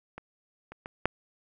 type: clicks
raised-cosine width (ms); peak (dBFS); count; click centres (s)
0.5; -25 / -28 / -23 / -8; 4; 0.18 / 0.72 / 0.859 / 1.056
effects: none